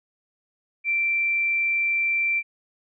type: tone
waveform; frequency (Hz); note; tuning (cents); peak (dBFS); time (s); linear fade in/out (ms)
sine; 2349; D7; 0; -20; 0.84-2.43; 50
effects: none